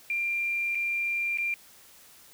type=tone with dropouts; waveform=sine; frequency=2382 Hz; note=D7; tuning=24 cents sharp; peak=-26 dBFS; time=0.1-1.54 s; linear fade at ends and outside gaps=1 ms; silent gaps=0.749-0.753 / 1.374-1.384 s; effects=white hiss -54 dBFS RMS until 2.33 s